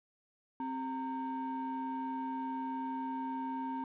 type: ring-modulated tone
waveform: triangle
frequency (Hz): 328.6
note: E4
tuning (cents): -5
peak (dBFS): -30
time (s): 0.6-3.84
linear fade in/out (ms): 2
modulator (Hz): 592
effects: resampled to 8000 Hz + 11-bit